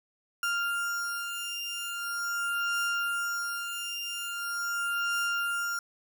35% pulse beating tone pair, 1396.9 / 1397.32 Hz, F6 / F6, 0 / +1 cents, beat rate 0.42 Hz, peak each -31 dBFS, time 0.43-5.79 s, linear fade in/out 2 ms, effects none

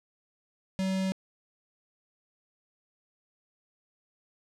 square tone with notch filter, 190 Hz, F#3, 46 cents sharp, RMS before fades -29 dBFS, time 0.79-1.12 s, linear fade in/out 0 ms, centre 1200 Hz, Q 1.5, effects low-pass 8000 Hz 12 dB/octave

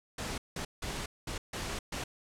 pink noise bursts at uneven times, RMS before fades -37 dBFS, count 6, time 0.18-0.38 / 0.56-0.65 / 0.82-1.06 / 1.27-1.38 / 1.53-1.79 / 1.92-2.04 s, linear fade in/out 5 ms, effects low-pass 9000 Hz 12 dB/octave

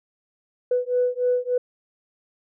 sine beating tone pair, 493.9 / 497.3 Hz, B4 / B4, 0 / +12 cents, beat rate 3.4 Hz, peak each -22 dBFS, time 0.71-1.58 s, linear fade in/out 5 ms, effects tanh soft clip ceiling -12 dBFS

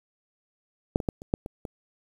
clicks, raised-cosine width 2 ms, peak -7 / -18 / -12 / -28 / -9 / -22 / -21 dBFS, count 7, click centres 0.959 / 1.002 / 1.088 / 1.219 / 1.339 / 1.461 / 1.652 s, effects 8-bit

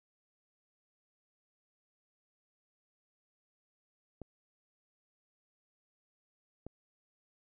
clicks, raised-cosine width 2 ms, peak -30 dBFS, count 2, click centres 4.217 / 6.666 s, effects none

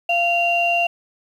sine tone pair together, 692 / 2768 Hz, F5 / F7, -16 / -16 cents, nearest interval 2 octaves, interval 2400 cents, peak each -18 dBFS, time 0.09-0.87 s, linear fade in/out 5 ms, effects tanh soft clip ceiling -8 dBFS + 8-bit

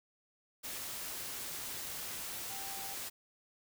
sine tone in noise, 784 Hz, G5, in tune, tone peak -48 dBFS, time 2.49-2.95 s, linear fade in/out 20 ms, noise white, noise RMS -42 dBFS, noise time 0.63-3.1 s, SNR -9 dB, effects none

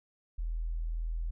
sine tone, 41 Hz, E1, 9 cents flat, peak -31 dBFS, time 0.38-1.31 s, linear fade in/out 10 ms, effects none

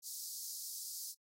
pink high-pass noise, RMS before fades -45 dBFS, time 0.02-1.15 s, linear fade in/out 50 ms, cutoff 4600 Hz, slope 48 dB/octave, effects AAC 48 kbps

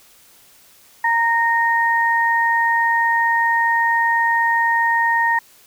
sine tone pair together, 927 / 1852.2 Hz, A#5 / A#6, -10 / -12 cents, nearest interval octave, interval 1198 cents, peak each -17 dBFS, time 1.04-5.39 s, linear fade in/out 5 ms, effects white hiss -50 dBFS RMS until 5.66 s

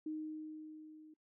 sine tone with level ramp, 310.2 Hz, D#4, 5 cents flat, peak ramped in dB -37 to -55 dBFS, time 0.06-1.14 s, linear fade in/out 5 ms, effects noise-tail reverb RT60 0.1 s tail -24 dB re dry

